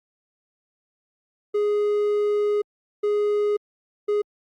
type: tone bursts at uneven times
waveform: triangle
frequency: 415.3 Hz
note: G#4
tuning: in tune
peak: -17 dBFS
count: 3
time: 1.54-2.62 / 3.03-3.57 / 4.08-4.22 s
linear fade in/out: 10 ms
effects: Opus 48 kbps